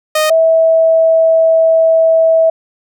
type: tone pair in turn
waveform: sawtooth / sine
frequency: 619 / 650.4 Hz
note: D#5 / E5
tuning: -9 / -23 cents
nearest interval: minor second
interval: 86 cents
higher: second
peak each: -6 dBFS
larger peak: neither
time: 0.15-0.3 / 0.3-2.5 s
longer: second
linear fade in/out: 5 ms
effects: none